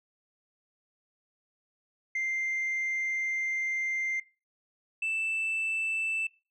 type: tone pair in turn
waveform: sine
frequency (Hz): 2093 / 2648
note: C7 / E7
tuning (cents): 0 / +7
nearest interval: major third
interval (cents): 407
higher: second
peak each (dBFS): -26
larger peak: neither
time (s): 2.15-4.2 / 5.02-6.27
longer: first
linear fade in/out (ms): 5
effects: noise-tail reverb RT60 0.3 s tail -21 dB re dry + tanh soft clip ceiling -26 dBFS